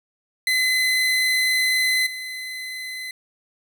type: tone with level steps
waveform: 30% pulse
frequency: 2031 Hz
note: B6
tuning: 48 cents sharp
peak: -15 / -27 dBFS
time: 0.47-3.11 s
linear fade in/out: 2 ms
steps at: 2.06 s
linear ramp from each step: 10 ms
effects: none

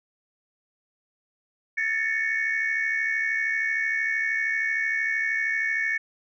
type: tone cluster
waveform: sine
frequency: 1731 / 1804 / 2222 Hz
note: A6 / A6 / C#7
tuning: -29 / +43 / +4 cents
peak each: -29 / -26 / -26 dBFS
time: 1.77-5.98 s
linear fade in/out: 10 ms
effects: tanh soft clip ceiling -16 dBFS

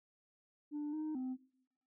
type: tone with pitch steps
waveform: sine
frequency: 295.7 / 309.3 / 257.4 Hz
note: D4 / D#4 / C4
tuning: +12 / -10 / -28 cents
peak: -35 dBFS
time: 0.71-1.37 s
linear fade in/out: 50 ms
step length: 220 ms
effects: noise-tail reverb RT60 0.8 s tail -21 dB re dry + tanh soft clip ceiling -36 dBFS

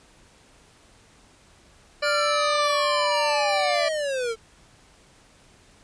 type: harmonic tone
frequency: 587.3 Hz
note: D5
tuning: in tune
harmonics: 1 / 2 / 3 / 4 / 5 / 7 / 8 / 9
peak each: -24 / -31 / -32 / -31 / -37 / -32 / -37 / -40 dBFS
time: 2.02-3.89 s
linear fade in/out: 10 ms
type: linear sweep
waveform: square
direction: down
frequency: 1434 to 440 Hz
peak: -25 dBFS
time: 2.02-4.36 s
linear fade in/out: 50 ms
effects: pink hiss -55 dBFS RMS until 5.83 s + resampled to 22050 Hz

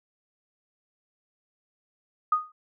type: tone with exponential decay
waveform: sine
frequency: 1239 Hz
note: D#6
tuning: 8 cents flat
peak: -16 dBFS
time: 2.32-2.52 s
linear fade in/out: 5 ms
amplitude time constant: 42 ms
effects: none

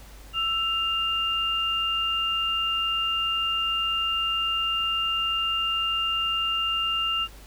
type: tone pair together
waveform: sine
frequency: 1326 / 2802 Hz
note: E6 / F7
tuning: +10 / +5 cents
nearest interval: octave + minor second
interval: 1295 cents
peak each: -29 / -24 dBFS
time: 0.33-7.28 s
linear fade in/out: 50 ms
effects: added 50 Hz sine -44 dBFS peak until 7.46 s + pink hiss -50 dBFS RMS until 7.46 s

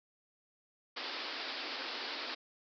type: band-pass noise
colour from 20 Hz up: white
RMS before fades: -41 dBFS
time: 0.96-2.35 s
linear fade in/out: 10 ms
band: 240 to 5100 Hz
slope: 96 dB/octave
effects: none

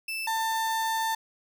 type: tone pair in turn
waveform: 35% pulse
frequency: 2644 / 893.4 Hz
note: E7 / A5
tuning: +5 / +26 cents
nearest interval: octave + perfect fifth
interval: 1879 cents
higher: first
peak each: -29 / -24 dBFS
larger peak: second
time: 0.08-0.27 / 0.27-1.15 s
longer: second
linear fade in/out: 5 ms
effects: none

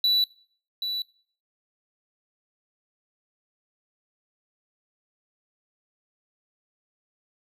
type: tone with echo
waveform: triangle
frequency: 3951 Hz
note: B7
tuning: in tune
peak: -17 dBFS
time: 0.04-0.24 s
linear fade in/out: 2 ms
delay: 780 ms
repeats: 1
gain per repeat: -8 dB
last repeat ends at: 1.02 s
effects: noise-tail reverb RT60 0.5 s tail -22 dB re dry

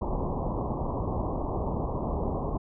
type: low-pass noise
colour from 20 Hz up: pink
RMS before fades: -30 dBFS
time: 0.01-2.58 s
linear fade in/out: 10 ms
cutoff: 1100 Hz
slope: 96 dB/octave
effects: none

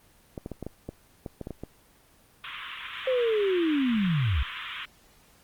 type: clicks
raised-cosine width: 2 ms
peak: -21 dBFS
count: 11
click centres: 0.378 / 0.461 / 0.517 / 0.627 / 0.666 / 0.89 / 1.262 / 1.413 / 1.471 / 1.507 / 1.636 s
type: band-pass noise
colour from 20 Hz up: white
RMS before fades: -38 dBFS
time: 2.44-4.85 s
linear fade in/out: 0 ms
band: 1000 to 3500 Hz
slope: 96 dB/octave
type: linear sweep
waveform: sine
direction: down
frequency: 528 to 56.8 Hz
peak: -22 dBFS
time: 3.07-4.43 s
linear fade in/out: 5 ms
effects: pink hiss -59 dBFS RMS until 5.43 s + Opus 24 kbps

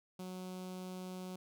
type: tone with notch filter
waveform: sawtooth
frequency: 184.2 Hz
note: F#3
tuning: 7 cents flat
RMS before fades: -45 dBFS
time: 0.19-1.36 s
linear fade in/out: 5 ms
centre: 1800 Hz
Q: 1.3
effects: none

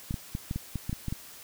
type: clicks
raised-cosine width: 5 ms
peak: -19 dBFS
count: 10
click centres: 0.109 / 0.142 / 0.351 / 0.511 / 0.56 / 0.757 / 0.895 / 0.929 / 1.083 / 1.125 s
effects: white hiss -48 dBFS RMS until 1.43 s

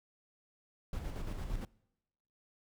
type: noise with tremolo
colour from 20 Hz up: brown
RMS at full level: -37 dBFS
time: 0.93-1.65 s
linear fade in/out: 2 ms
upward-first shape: square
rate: 8.8 Hz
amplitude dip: 40%
effects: noise-tail reverb RT60 0.9 s tail -24 dB re dry

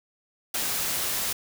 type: noise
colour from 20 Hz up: white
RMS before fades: -28 dBFS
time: 0.54-1.33 s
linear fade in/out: 5 ms
effects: none

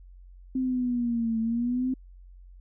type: linear two-way sweep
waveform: sine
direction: down then up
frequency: 261.6 to 222.6 to 261.6 Hz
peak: -24 dBFS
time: 0.55-1.94 s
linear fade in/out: 5 ms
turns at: 1.39 s
effects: added 45 Hz sine -46 dBFS peak until 2.6 s

